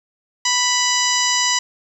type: harmonic tone with a mistuned harmonic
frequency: 987.8 Hz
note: B5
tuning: in tune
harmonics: 1 / 2 / 3 / 4 / 5 / 6 / 7 / 8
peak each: -23 / -23 / -23 / -26 / -23 / -22 / -27 / -27 dBFS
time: 0.45-1.59 s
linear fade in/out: 5 ms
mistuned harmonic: 8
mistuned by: -71 cents
effects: 8-bit